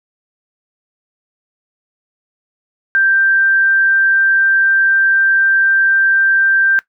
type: tone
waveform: sine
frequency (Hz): 1574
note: G6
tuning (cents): +7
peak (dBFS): -9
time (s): 2.95-6.79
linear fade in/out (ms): 0
effects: noise-tail reverb RT60 0.1 s tail -18 dB re dry